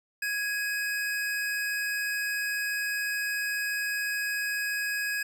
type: tone pair together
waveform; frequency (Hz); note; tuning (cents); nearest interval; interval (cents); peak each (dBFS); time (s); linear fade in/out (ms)
square; 1659 / 2534; G#6 / D#7; -2 / +31; perfect fifth; 733; -30 / -35; 0.22-5.23; 5
effects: none